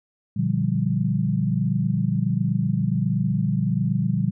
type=chord; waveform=sine; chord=G minor seventh; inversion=first; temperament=equal with one note detuned; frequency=119.54 / 146.83 / 174.61 / 196 Hz; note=Bb2 / D3 / F3 / G3; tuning=+44 / 0 / 0 / 0 cents; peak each=-25 dBFS; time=0.36-4.31 s; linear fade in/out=10 ms; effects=none